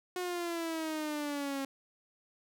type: exponential sweep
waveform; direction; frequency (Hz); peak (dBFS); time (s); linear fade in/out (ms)
sawtooth; down; 364.5 to 270.4; -30; 0.16-1.65; 2
effects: none